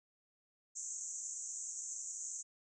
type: band-pass noise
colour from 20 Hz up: white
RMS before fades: -44 dBFS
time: 0.75-2.43 s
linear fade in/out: 20 ms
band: 6200 to 7700 Hz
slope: 96 dB/octave
effects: none